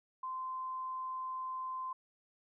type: tone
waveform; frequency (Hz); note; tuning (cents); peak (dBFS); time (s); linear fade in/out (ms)
sine; 1036; C6; -17; -37; 0.23-1.93; 5
effects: none